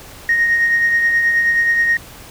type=tone with tremolo; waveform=sine; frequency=1864.7 Hz; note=A#6; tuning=in tune; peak=-9 dBFS; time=0.29-1.97 s; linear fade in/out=2 ms; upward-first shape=triangle; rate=9.4 Hz; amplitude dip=45%; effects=tanh soft clip ceiling -7 dBFS + pink hiss -38 dBFS RMS until 2.3 s